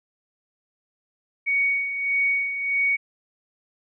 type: tone with tremolo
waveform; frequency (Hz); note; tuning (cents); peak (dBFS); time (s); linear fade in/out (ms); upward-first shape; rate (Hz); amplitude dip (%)
sine; 2237; C#7; +15; -18; 1.46-2.97; 20; sine; 1.6; 60
effects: none